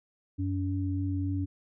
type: tone pair together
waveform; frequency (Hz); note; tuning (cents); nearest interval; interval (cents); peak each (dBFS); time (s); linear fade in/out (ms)
sine; 93.5 / 284.1; F#2 / C#4; +19 / +43; octave + perfect fifth; 1924; -29 / -32; 0.38-1.46; 20
effects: none